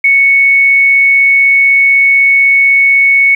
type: tone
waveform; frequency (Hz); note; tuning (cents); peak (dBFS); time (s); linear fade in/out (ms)
sine; 2216; C#7; -1; -4; 0.04-3.35; 5
effects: 7-bit